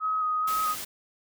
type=tone with vibrato; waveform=sine; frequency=1261 Hz; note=D#6; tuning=23 cents sharp; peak=-24 dBFS; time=0-0.76 s; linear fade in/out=50 ms; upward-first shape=square; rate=2.3 Hz; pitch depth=15 cents each way
type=noise; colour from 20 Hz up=white; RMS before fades=-36 dBFS; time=0.47-0.85 s; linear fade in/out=10 ms
effects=none